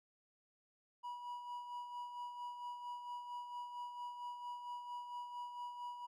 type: tone with tremolo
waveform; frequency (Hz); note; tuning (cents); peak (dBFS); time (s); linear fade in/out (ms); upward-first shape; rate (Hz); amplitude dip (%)
triangle; 972; B5; -28; -40; 1.03-6.07; 20; sine; 4.4; 50
effects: none